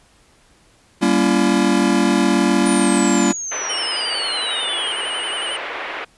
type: chord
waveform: square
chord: G diminished seventh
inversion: none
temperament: just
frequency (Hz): 196 / 235.2 / 282.2 / 338.7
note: G3 / Bb3 / Db4 / Fb4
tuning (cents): 0 / +16 / +31 / +47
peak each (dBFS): -20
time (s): 1.01-3.33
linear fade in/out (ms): 20
type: exponential sweep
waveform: sine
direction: down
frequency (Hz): 9397 to 3136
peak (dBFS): -24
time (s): 2.66-4.92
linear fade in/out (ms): 0
type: band-pass noise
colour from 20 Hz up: white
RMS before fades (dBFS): -28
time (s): 3.51-6.05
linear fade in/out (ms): 10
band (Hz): 360 to 2500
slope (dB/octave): 24
type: tone with vibrato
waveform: square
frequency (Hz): 2960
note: F#7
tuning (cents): 0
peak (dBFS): -24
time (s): 3.69-5.57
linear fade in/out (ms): 10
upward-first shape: square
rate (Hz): 11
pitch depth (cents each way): 45
effects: pink hiss -54 dBFS RMS until 6.17 s + resampled to 24000 Hz